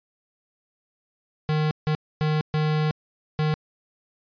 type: tone bursts at uneven times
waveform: square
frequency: 153.7 Hz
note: D#3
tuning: 21 cents flat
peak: -21 dBFS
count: 5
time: 1.49-1.71 / 1.87-1.95 / 2.21-2.41 / 2.54-2.91 / 3.39-3.54 s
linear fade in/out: 0 ms
effects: resampled to 11025 Hz